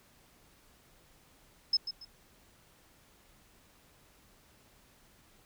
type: tone with echo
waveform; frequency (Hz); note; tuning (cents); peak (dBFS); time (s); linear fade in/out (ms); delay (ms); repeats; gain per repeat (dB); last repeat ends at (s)
sine; 5190; E8; -28; -23; 1.73-1.77; 5; 140; 2; -11; 2.05
effects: pink hiss -63 dBFS RMS until 5.45 s